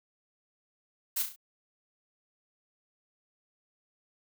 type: noise with echo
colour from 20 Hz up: blue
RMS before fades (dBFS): -30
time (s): 1.16-1.23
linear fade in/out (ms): 10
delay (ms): 33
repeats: 4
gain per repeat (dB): -6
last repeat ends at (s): 1.362
effects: none